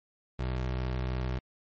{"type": "tone", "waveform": "25% pulse", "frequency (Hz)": 63.2, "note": "B1", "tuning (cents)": 41, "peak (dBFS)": -26, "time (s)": [0.39, 1.39], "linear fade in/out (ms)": 5, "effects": ["low-pass 4000 Hz 12 dB/octave", "MP3 32 kbps"]}